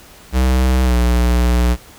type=tone with pitch glide; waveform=square; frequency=63.9 to 60.45 Hz; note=C2 to B1; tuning=-40 to -36 cents; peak=-12 dBFS; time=0.32-1.77 s; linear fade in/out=50 ms; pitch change=-96 cents; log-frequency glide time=0.84-0.95 s; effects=pink hiss -42 dBFS RMS until 1.98 s